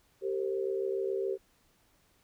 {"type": "tone cluster", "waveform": "sine", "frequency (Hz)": [389.1, 456.3, 528], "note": ["G4", "A#4", "C5"], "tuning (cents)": [-13, -37, 16], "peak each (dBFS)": [-31, -36, -38], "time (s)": [0.21, 1.38], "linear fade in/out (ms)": 50, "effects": ["pink hiss -68 dBFS RMS until 2.23 s"]}